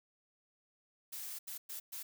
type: noise bursts at uneven times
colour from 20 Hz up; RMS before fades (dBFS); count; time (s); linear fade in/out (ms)
blue; -44; 4; 1.12-1.39 / 1.47-1.58 / 1.69-1.8 / 1.92-2.03; 10
effects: none

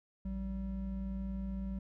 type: tone pair together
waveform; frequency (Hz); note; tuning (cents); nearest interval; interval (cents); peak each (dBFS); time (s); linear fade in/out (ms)
triangle; 57 / 192.4; A#1 / G3; -38 / -32; octave + major sixth; 2106; -37 / -36; 0.25-1.79; 5
effects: none

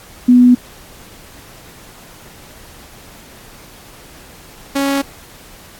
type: tone pair in turn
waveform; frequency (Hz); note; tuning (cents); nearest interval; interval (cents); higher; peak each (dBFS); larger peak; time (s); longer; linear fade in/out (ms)
sine / sawtooth; 246.9 / 277.1; B3 / C#4; 0 / -1; major second; 199; second; -4 / -10; first; 0.28-0.55 / 4.75-5.02; neither; 10
effects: pink hiss -40 dBFS RMS until 5.79 s + AAC 64 kbps

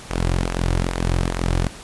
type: tone with flanger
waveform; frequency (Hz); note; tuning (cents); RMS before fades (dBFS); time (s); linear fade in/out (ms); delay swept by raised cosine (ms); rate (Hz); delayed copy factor
sawtooth; 43.72; F1; +3; -21; 0.1-1.68; 10; 0.21 to 4.71; 2.4; -0.55
effects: pink hiss -39 dBFS RMS until 1.83 s + resampled to 24000 Hz

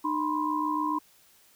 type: tone cluster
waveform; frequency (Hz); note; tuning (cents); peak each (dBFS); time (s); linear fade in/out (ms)
sine; 304.8 / 981 / 1048; D#4 / B5 / C6; -36 / -12 / +2; -30; 0.04-0.99; 10
effects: white hiss -60 dBFS RMS until 1.55 s

